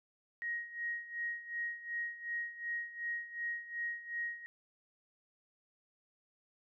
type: tone with tremolo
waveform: sine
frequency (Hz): 1883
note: A#6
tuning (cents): +17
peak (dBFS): -34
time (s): 0.42-4.46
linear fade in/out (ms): 0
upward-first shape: sine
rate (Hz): 2.7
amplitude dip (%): 80
effects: none